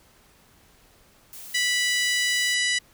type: noise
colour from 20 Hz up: blue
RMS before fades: -41 dBFS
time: 1.33-2.54 s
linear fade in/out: 0 ms
type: harmonic tone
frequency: 985 Hz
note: B5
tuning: 5 cents flat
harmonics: 2 / 3 / 4 / 5 / 6 / 7 / 8 / 9 / 10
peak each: -24 / -28 / -30 / -32 / -34 / -35 / -36 / -37 / -38 dBFS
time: 1.54-2.79 s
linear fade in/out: 10 ms
effects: pink hiss -57 dBFS RMS until 2.93 s